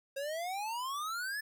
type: exponential sweep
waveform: square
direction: up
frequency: 537 to 1760 Hz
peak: -36 dBFS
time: 0.16-1.41 s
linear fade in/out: 10 ms
effects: none